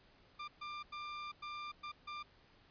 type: tone bursts at uneven times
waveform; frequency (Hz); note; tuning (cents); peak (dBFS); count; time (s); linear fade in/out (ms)
sawtooth; 1191; D6; +24; -39; 6; 0.39-0.48 / 0.61-0.83 / 0.92-1.32 / 1.42-1.72 / 1.83-1.92 / 2.07-2.23; 10
effects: pink hiss -66 dBFS RMS until 2.7 s + resampled to 11025 Hz